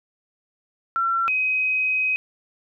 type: tone pair in turn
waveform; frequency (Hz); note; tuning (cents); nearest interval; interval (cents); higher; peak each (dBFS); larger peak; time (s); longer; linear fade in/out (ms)
sine; 1355 / 2524; E6 / D#7; +47 / +24; major seventh; 1077; second; -19; neither; 0.96-1.28 / 1.28-2.16; second; 0
effects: none